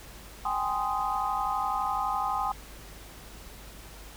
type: chord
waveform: sine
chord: Ab major seventh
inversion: third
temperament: just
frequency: 778.7 / 830.6 / 1038.3 / 1245.9 Hz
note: G5 / Ab5 / C6 / Eb6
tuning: -12 / 0 / -14 / +2 cents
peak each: -32 dBFS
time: 0.45-2.52 s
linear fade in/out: 5 ms
effects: added 50 Hz sine -47 dBFS peak until 4.16 s + pink hiss -48 dBFS RMS until 4.16 s